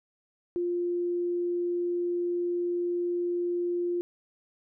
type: tone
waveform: sine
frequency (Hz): 350.2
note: F4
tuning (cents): +5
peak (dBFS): -26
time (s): 0.56-4.01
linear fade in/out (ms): 0
effects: none